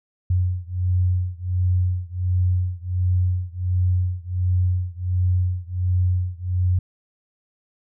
sine beating tone pair, 90.1 / 91.5 Hz, F#2 / F#2, -45 / -19 cents, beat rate 1.4 Hz, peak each -21 / -22 dBFS, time 0.3-6.79 s, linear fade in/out 5 ms, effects none

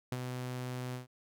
sawtooth tone with ADSR envelope, 126 Hz, B2, 35 cents sharp, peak -28 dBFS, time 0.12-1.07 s, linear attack 3 ms, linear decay 38 ms, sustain -5 dB, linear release 130 ms, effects none

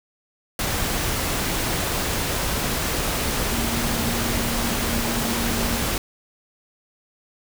sine tone in noise, 232.7 Hz, A#3, 3 cents flat, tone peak -28 dBFS, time 3.52-5.84 s, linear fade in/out 2 ms, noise pink, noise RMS -24 dBFS, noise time 0.59-5.98 s, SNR -7 dB, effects none

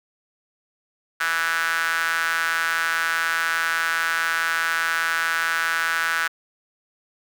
sawtooth tone with high-pass filter, 164.81 Hz, E3, in tune, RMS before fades -23 dBFS, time 1.2-6.28 s, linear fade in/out 10 ms, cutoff 1500 Hz, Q 5.2, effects none

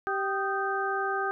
harmonic tone with a mistuned harmonic, 390 Hz, G4, 9 cents flat, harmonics 1 / 2 / 3 / 4, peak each -32 / -32 / -32 / -32 dBFS, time 0.07-1.31 s, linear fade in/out 0 ms, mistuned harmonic 3, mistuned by +96 cents, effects none

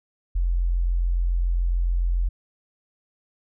sine tone, 43.54 Hz, F1, 5 cents flat, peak -19 dBFS, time 0.35-2.29 s, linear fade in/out 10 ms, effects none

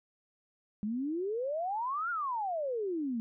sine exponential two-way sweep, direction up then down, 201.3 to 1449 to 219.7 Hz, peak -31 dBFS, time 0.83-3.2 s, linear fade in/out 0 ms, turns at 2.1 s, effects none

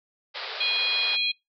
white band-pass noise, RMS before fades -35 dBFS, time 0.34-1.17 s, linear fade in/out 20 ms, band 400 to 4900 Hz, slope 96 dB/octave
harmonic tone, 822 Hz, G#5, 18 cents flat, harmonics 3 / 4 / 5, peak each -26 / -27 / -28 dBFS, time 0.6-1.32 s, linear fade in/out 10 ms
effects noise-tail reverb RT60 0.2 s tail -26 dB re dry

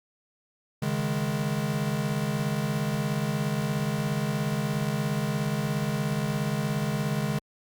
square chord, C# suspended second, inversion none, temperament equal, 138.59 / 155.56 / 207.7 Hz, C#3 / D#3 / G#3, 0 / 0 / 0 cents, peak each -31 dBFS, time 0.82-7.39 s, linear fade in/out 5 ms, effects Opus 48 kbps

